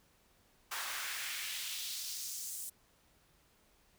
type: noise with high-pass filter sweep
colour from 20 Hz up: pink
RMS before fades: -41 dBFS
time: 0.71-2.7 s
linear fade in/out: 10 ms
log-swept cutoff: 1100 to 8900 Hz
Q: 1.5
effects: pink hiss -69 dBFS RMS until 3.98 s